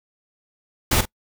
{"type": "noise with echo", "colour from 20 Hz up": "pink", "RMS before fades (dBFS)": -18, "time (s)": [0.91, 1.01], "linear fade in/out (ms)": 5, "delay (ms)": 45, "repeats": 1, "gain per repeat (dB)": -12, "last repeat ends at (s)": 1.055, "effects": ["noise-tail reverb RT60 0.1 s tail -25 dB re dry"]}